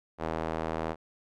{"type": "tone with band-pass filter", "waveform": "sawtooth", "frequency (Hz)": 80.5, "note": "E2", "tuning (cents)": -41, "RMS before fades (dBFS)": -33, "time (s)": [0.18, 0.96], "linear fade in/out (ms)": 50, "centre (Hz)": 700, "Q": 0.93, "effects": []}